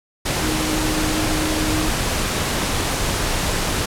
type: tone in noise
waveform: sine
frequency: 311.1 Hz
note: D#4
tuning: in tune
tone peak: -23 dBFS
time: 0.41-1.89 s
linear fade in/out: 10 ms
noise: pink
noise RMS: -21 dBFS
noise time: 0.25-3.86 s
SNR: -5 dB
effects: low-pass 11000 Hz 12 dB/octave